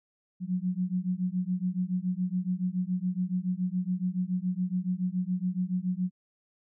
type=beating tone pair; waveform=sine; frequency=178.8 / 185.9 Hz; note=F3 / F#3; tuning=+41 / +8 cents; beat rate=7.1 Hz; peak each=-30 / -30 dBFS; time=0.4-6.11 s; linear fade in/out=50 ms; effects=none